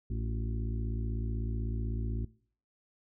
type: harmonic tone with a mistuned harmonic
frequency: 56 Hz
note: A1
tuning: 31 cents sharp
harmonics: 1 / 2 / 4 / 5 / 6 / 7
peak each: -33 / -36 / -42 / -47 / -50 / -49 dBFS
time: 0.1-2.25 s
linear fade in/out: 5 ms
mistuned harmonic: 7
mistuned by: -91 cents
effects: noise-tail reverb RT60 0.5 s tail -21 dB re dry